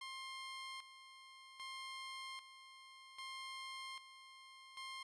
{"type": "tone with tremolo", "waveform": "15% pulse", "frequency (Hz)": 1059, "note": "C6", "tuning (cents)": 21, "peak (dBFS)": -40, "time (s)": [0.01, 5.03], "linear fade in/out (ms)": 5, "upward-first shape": "square", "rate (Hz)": 0.63, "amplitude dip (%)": 70, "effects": ["resampled to 22050 Hz"]}